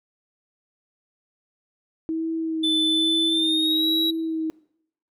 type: tone with vibrato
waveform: sine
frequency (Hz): 320.6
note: E4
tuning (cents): -48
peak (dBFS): -23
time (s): 2.09-4.5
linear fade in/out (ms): 0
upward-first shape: sine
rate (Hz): 1.1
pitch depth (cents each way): 26
type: tone with pitch glide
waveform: triangle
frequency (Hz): 3514 to 3877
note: A7 to B7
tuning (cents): -3 to -33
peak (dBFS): -19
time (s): 2.63-4.11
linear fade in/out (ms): 10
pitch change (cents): +170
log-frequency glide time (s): 3.27-3.85
effects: noise-tail reverb RT60 0.7 s tail -21 dB re dry